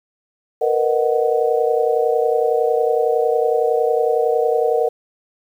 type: chord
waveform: sine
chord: B major seventh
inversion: third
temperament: just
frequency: 463 / 493.9 / 617.4 / 740.8 Hz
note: A#4 / B4 / D#5 / F#5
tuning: -12 / 0 / -14 / +2 cents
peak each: -17 / -21 / -22 / -22 dBFS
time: 0.61-4.89 s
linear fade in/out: 10 ms
effects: 8-bit